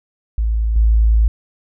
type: tone with level steps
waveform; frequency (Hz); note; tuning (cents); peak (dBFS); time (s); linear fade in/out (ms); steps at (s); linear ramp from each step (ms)
sine; 55; A1; 0; -14 / -9; 0.38-1.28; 0; 0.76; 2
effects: none